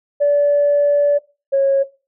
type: tone pair in turn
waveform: sine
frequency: 578 / 547.7 Hz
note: D5 / C#5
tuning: -28 / -21 cents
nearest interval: minor second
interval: 93 cents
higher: first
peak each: -10 dBFS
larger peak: neither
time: 0.2-1.19 / 1.52-1.84 s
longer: first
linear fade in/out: 20 ms
effects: noise-tail reverb RT60 0.3 s tail -19 dB re dry + tanh soft clip ceiling -7 dBFS